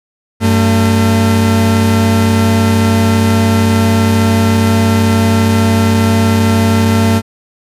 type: tone pair together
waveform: 40% pulse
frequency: 96.5 / 225.9 Hz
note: G2 / A3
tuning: -27 / +46 cents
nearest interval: octave + minor third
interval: 1473 cents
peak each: -10 dBFS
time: 0.4-7.22 s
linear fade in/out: 50 ms
effects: resampled to 32000 Hz